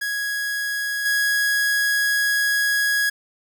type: tone with level steps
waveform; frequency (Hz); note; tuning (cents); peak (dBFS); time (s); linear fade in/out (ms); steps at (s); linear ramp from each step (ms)
45% pulse; 1661.2; G#6; 0; -23 / -18; 0.01-3.1; 10; 1.05; 10
effects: none